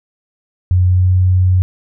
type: tone with pitch glide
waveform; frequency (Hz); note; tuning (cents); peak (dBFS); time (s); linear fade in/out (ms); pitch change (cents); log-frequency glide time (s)
sine; 90.8 to 91.91; F#2 to F#2; -32 to -11; -8; 0.71-1.62; 0; +21; 0.85-1.1
effects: none